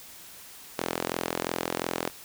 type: tone with high-pass filter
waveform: sawtooth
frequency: 42.84 Hz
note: F1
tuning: 33 cents flat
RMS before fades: -32 dBFS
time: 0.78-2.1 s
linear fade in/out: 10 ms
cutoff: 370 Hz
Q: 0.95
effects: white hiss -47 dBFS RMS until 2.24 s